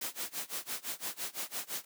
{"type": "noise with tremolo", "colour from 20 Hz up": "white", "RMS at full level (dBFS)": -36, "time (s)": [0.01, 1.85], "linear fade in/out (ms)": 5, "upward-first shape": "sine", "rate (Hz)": 5.9, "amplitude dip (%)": 95, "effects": ["high-pass 200 Hz 12 dB/octave"]}